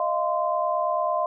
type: tone cluster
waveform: sine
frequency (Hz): 620 / 689 / 1037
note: D#5 / F5 / C6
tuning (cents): -6 / -24 / -16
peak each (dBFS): -26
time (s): 0-1.26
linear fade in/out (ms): 2
effects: none